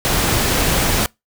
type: noise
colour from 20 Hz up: pink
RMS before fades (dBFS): -17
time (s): 0.05-1.06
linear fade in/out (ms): 0
effects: noise-tail reverb RT60 0.2 s tail -25 dB re dry